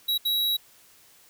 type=tone bursts at uneven times; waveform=square; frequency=3873 Hz; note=B7; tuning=35 cents flat; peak=-23 dBFS; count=2; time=0.08-0.18 / 0.25-0.57 s; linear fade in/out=10 ms; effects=white hiss -56 dBFS RMS until 1.29 s

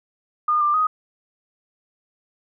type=tone with pitch steps; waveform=sine; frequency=1218 / 1188 / 1251 Hz; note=D#6 / D6 / D#6; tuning=-37 / +20 / +9 cents; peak=-16 dBFS; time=0.48-0.87 s; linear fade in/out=5 ms; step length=130 ms; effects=none

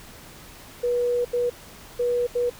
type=tone bursts at uneven times; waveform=sine; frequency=485.4 Hz; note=B4; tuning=30 cents flat; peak=-20 dBFS; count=4; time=0.83-1.25 / 1.33-1.5 / 1.99-2.27 / 2.35-2.5 s; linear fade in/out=10 ms; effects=pink hiss -45 dBFS RMS until 2.59 s

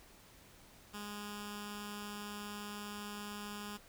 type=tone with notch filter; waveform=10% pulse; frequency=206.7 Hz; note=G#3; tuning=8 cents flat; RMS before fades=-45 dBFS; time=0.93-3.78 s; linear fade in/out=20 ms; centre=570 Hz; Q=0.69; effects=pink hiss -60 dBFS RMS until 3.88 s

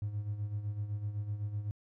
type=tone with tremolo; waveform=triangle; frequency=103.83 Hz; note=G#2; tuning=in tune; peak=-28 dBFS; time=0.02-1.71 s; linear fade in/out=0 ms; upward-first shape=sine; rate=7.9 Hz; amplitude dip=70%; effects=tanh soft clip ceiling -28 dBFS

